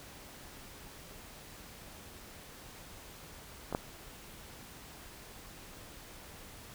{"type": "clicks", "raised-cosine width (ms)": 1, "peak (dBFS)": [-23, -16], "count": 2, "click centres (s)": [3.726, 3.749], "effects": ["pink hiss -51 dBFS RMS until 6.74 s"]}